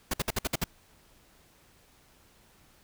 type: noise bursts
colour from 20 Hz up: pink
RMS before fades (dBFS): -28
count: 7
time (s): 0.11-0.641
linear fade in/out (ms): 5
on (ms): 27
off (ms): 57
effects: pink hiss -61 dBFS RMS until 2.83 s